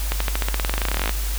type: accelerating click train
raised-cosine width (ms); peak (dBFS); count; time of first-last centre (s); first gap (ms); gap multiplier
0.3; -6; 24; 0.12-1.094; 84; 0.93
effects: added 50 Hz sine -22 dBFS peak until 1.38 s + white hiss -32 dBFS RMS until 1.38 s